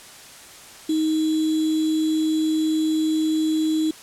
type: tone with sample-and-hold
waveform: sine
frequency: 314 Hz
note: D#4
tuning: 16 cents sharp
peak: -18 dBFS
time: 0.89-3.91 s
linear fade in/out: 5 ms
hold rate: 3675 Hz
effects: white hiss -43 dBFS RMS until 4.02 s + low-pass 10000 Hz 12 dB/octave